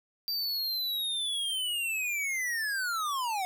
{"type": "linear sweep", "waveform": "square", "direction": "down", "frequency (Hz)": [4699, 723], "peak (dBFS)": -30, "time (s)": [0.28, 3.45], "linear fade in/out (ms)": 0, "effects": []}